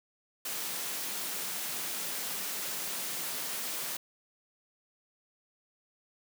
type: high-pass noise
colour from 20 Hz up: white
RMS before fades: -36 dBFS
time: 0.45-3.97 s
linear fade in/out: 5 ms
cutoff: 140 Hz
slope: 96 dB/octave
effects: none